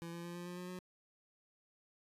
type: tone with pitch steps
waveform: 25% pulse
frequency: 168.6 / 170.76 / 172.94 / 175.15 / 177.39 / 179.66 / 181.96 Hz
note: E3 / F3 / F3 / F3 / F3 / F3 / F#3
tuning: +39 / -39 / -17 / +5 / +27 / +49 / -29 cents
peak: -40 dBFS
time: 0.02-0.79 s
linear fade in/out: 0 ms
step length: 110 ms
effects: resampled to 32000 Hz